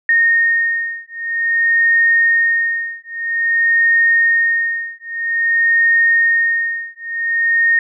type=beating tone pair; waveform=sine; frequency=1846 / 1846.51 Hz; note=A#6 / A#6; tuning=-17 / -17 cents; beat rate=0.51 Hz; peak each=-15 dBFS; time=0.09-7.79 s; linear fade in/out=2 ms; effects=none